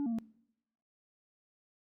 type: tone with pitch steps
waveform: sine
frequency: 285.8 / 232.4 / 226 Hz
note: D4 / A#3 / A3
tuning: -47 / -5 / +47 cents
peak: -28 dBFS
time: 0-0.186 s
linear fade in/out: 0 ms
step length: 62 ms
effects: noise-tail reverb RT60 0.8 s tail -24 dB re dry + tanh soft clip ceiling -30 dBFS